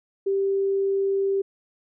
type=tone; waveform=sine; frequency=392 Hz; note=G4; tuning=in tune; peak=-20 dBFS; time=0.26-1.42 s; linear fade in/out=10 ms; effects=none